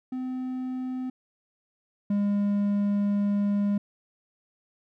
triangle tone pair in turn, 256 / 203.2 Hz, C4 / G#3, -38 / -38 cents, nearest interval major third, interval 400 cents, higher first, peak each -27 / -20 dBFS, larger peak second, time 0.12-1.1 / 2.1-3.78 s, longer second, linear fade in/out 5 ms, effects none

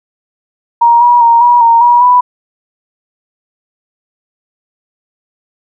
sine tone with pitch steps, 940 / 963 / 932 / 964 / 926 / 962 / 988 Hz, A#5 / B5 / A#5 / B5 / A#5 / B5 / B5, +14 / -44 / -1 / -42 / -12 / -46 / 0 cents, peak -3 dBFS, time 0.81-2.21 s, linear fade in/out 10 ms, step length 200 ms, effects none

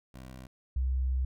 15% pulse / sine tone pair in turn, 64.2 / 64.52 Hz, C2 / C2, -32 / -24 cents, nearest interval unison, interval 8 cents, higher second, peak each -38 / -26 dBFS, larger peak second, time 0.14-0.47 / 0.76-1.25 s, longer second, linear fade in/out 5 ms, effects none

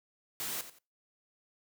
white noise with echo, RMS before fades -37 dBFS, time 0.4-0.61 s, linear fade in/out 0 ms, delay 88 ms, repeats 2, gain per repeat -12 dB, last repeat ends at 0.786 s, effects noise-tail reverb RT60 0.3 s tail -23 dB re dry + high-pass 100 Hz 12 dB/octave

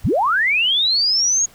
sine linear sweep, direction up, 36.71 to 6700 Hz, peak -14 dBFS, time 0.04-1.46 s, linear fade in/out 10 ms, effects pink hiss -48 dBFS RMS until 1.54 s

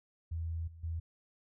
sine tone with level steps, 82.41 Hz, E2, in tune, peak -34 / -49 / -34 dBFS, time 0.31-1 s, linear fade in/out 10 ms, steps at 0.67 / 0.83 s, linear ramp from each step 10 ms, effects none

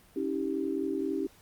sine chord, C# diminished, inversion none, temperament equal with one note detuned, 277.2 / 321.2 / 392 Hz, C#4 / E4 / G4, 0 / -45 / 0 cents, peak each -33 dBFS, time 0.16-1.27 s, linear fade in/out 5 ms, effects pink hiss -59 dBFS RMS until 1.41 s + Opus 32 kbps

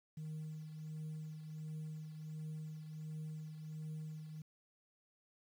sine tone with tremolo, 155.56 Hz, D#3, in tune, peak -39 dBFS, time 0.17-4.42 s, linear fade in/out 5 ms, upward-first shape triangle, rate 1.4 Hz, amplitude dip 60%, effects tanh soft clip ceiling -40 dBFS + 11-bit

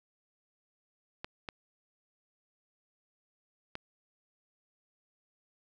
clicks, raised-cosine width 0.3 ms, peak -22 dBFS, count 3, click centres 1.245 / 1.488 / 3.754 s, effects none

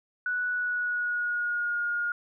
sine tone with pitch glide, 1476 to 1426.5 Hz, F#6 to F6, -5 to +36 cents, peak -26 dBFS, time 0.26-2.12 s, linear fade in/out 2 ms, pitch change -59 cents, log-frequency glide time 0.49-1.8 s, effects none

